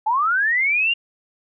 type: linear sweep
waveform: sine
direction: up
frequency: 830.6 to 2837 Hz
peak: -16 dBFS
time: 0.06-0.94 s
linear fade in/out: 10 ms
effects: none